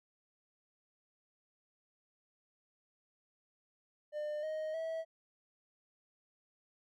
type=tone with pitch steps; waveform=triangle; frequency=600 / 624 / 649 Hz; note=D5 / D#5 / E5; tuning=+37 / +5 / -27 cents; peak=-34 dBFS; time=4.12-5.05 s; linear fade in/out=50 ms; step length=310 ms; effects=none